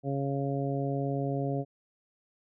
harmonic tone, 138.59 Hz, C#3, in tune, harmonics 1 / 2 / 3 / 4 / 5, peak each -31 / -34 / -36 / -37 / -38 dBFS, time 0.03-1.65 s, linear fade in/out 50 ms, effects none

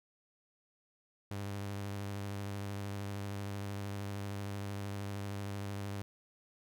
sawtooth tone with vibrato, 100 Hz, G2, 35 cents sharp, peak -34 dBFS, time 1.31-6.02 s, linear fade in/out 0 ms, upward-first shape square, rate 13 Hz, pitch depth 22 cents each way, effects none

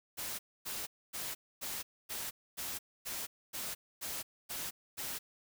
white noise bursts, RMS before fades -40 dBFS, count 11, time 0.17-5.19 s, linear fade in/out 20 ms, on 220 ms, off 260 ms, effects none

